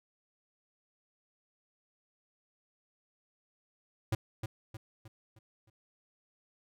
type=tone with echo; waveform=square; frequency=110 Hz; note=A2; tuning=in tune; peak=-28 dBFS; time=4.12-4.15 s; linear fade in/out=5 ms; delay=310 ms; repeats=5; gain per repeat=-7 dB; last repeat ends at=5.7 s; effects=none